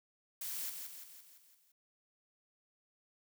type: noise with echo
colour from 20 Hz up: blue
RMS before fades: -41 dBFS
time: 0.41-0.7 s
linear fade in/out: 5 ms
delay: 170 ms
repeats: 6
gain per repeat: -5 dB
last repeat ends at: 1.72 s
effects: none